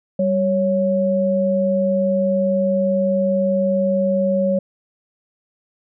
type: tone pair together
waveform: sine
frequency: 194.54 / 554.4 Hz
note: G3 / C#5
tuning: -13 / 0 cents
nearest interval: octave + tritone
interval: 1813 cents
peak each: -19 / -17 dBFS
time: 0.19-4.59 s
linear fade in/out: 5 ms
effects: none